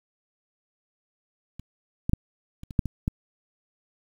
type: clicks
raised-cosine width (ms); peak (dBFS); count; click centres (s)
5; -27 / -13 / -7 / -27 / -25 / -7 / -17 / -12; 8; 1.596 / 2.095 / 2.134 / 2.634 / 2.708 / 2.792 / 2.857 / 3.079
effects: 8-bit